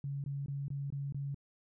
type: tone bursts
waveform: sine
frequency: 140 Hz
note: C#3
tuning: 18 cents sharp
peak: -35 dBFS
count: 6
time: 0.04-1.345 s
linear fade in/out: 2 ms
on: 200 ms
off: 21 ms
effects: none